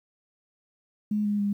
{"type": "tone with pitch steps", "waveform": "sine", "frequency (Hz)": [210, 206.4, 202.8], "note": ["G#3", "G#3", "G#3"], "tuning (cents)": [19, -10, -41], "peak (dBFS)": -23, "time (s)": [1.11, 1.53], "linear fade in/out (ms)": 5, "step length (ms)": 140, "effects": ["10-bit"]}